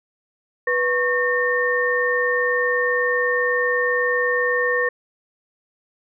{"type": "tone cluster", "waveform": "sine", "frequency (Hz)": [492, 1098, 1822], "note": ["B4", "C#6", "A#6"], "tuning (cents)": [-7, -17, -40], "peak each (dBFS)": [-21, -27, -20], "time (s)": [0.67, 4.89], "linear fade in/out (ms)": 5, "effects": []}